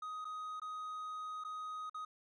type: tone with dropouts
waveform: triangle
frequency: 1253 Hz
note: D#6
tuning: 12 cents sharp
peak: -39 dBFS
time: 0.02-2.05 s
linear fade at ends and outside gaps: 5 ms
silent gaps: 0.246-0.251 / 0.599-0.617 / 1.439-1.447 / 1.897-1.944 s
effects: resampled to 22050 Hz